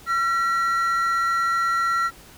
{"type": "tone pair together", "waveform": "triangle", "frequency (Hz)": [1358, 1920.5], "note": ["F6", "B6"], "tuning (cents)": [-49, -49], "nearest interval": "tritone", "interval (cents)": 600, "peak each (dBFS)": [-18, -26], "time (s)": [0.06, 2.11], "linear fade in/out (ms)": 50, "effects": ["pink hiss -47 dBFS RMS until 2.37 s"]}